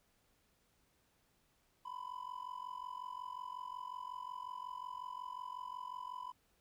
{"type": "tone with amplitude modulation", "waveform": "triangle", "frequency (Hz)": 1000, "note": "B5", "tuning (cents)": 21, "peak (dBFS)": -37, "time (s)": [1.85, 6.32], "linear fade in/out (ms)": 10, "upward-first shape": "sine", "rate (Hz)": 45.5, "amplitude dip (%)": 90, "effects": ["tanh soft clip ceiling -33 dBFS", "pink hiss -75 dBFS RMS until 6.6 s"]}